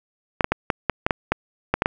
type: clicks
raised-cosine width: 0.5 ms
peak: -3 dBFS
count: 11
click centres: 0.408 / 0.444 / 0.52 / 0.702 / 0.897 / 1.065 / 1.108 / 1.32 / 1.74 / 1.821 / 1.859 s
effects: none